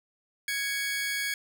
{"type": "tone pair together", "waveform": "sawtooth", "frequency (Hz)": [1661.2, 2235], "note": ["G#6", "C#7"], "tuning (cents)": [0, 14], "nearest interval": "perfect fourth", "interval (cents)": 514, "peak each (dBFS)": [-28, -28], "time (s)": [0.48, 1.34], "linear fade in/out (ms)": 2, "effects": []}